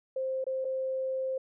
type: tone with dropouts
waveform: sine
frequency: 525 Hz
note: C5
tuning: 6 cents sharp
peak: -29 dBFS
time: 0.16-1.38 s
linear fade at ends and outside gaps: 5 ms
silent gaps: 0.442-0.466 / 0.646-0.65 s
effects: none